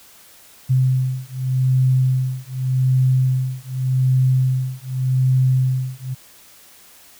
sine beating tone pair, 129.1 / 129.95 Hz, C3 / C3, -23 / -11 cents, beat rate 0.85 Hz, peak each -18 dBFS, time 0.69-6.15 s, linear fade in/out 20 ms, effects white hiss -47 dBFS RMS until 7.19 s

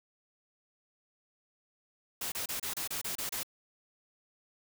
white noise bursts, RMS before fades -36 dBFS, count 9, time 2.21-3.432 s, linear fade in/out 5 ms, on 110 ms, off 29 ms, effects none

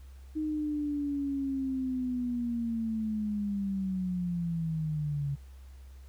sine linear sweep, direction down, 311.1 to 138.59 Hz, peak -29 dBFS, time 0.35-5.36 s, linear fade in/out 20 ms, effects added 66 Hz sine -46 dBFS peak until 6.08 s + pink hiss -64 dBFS RMS until 6.08 s

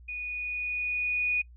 sine tone with level ramp, 2467 Hz, D#7, 15 cents flat, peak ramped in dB -33 to -23 dBFS, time 0.08-1.42 s, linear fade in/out 10 ms, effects noise-tail reverb RT60 0.1 s tail -26 dB re dry + added 60 Hz sine -48 dBFS peak until 1.56 s

